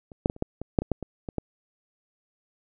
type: clicks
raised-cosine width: 2 ms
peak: -30 / -7 / -14 / -30 / -12 / -20 / -6 / -17 / -10 / -20 / -20 / -14 dBFS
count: 12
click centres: 0.118 / 0.259 / 0.299 / 0.364 / 0.424 / 0.616 / 0.788 / 0.82 / 0.917 / 1.027 / 1.288 / 1.383 s
effects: none